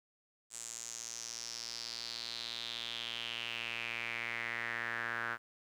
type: tone with band-pass filter sweep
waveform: sawtooth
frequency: 116.54 Hz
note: A#2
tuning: in tune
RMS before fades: -41 dBFS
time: 0.5-5.38 s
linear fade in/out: 50 ms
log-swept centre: 7700 to 1500 Hz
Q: 4.9
effects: 11-bit